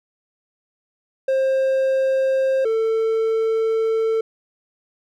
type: tone pair in turn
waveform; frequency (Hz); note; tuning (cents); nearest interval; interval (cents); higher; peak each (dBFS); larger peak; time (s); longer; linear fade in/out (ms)
triangle; 531 / 446.5; C5 / A4; +25 / +25; minor third; 300; first; -14 / -15; first; 1.28-2.65 / 2.65-4.21; second; 5
effects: none